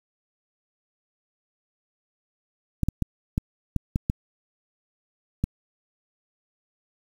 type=clicks; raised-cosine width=5 ms; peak=-10 dBFS; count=8; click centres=2.833 / 2.886 / 3.023 / 3.379 / 3.763 / 3.959 / 4.099 / 5.44 s; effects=7-bit